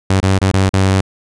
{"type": "tone with dropouts", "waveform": "sawtooth", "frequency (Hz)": 95.8, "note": "G2", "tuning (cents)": -39, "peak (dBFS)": -6, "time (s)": [0.1, 1.01], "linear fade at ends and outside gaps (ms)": 5, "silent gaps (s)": [[0.203, 0.228], [0.388, 0.415], [0.516, 0.536], [0.693, 0.735]], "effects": ["resampled to 22050 Hz"]}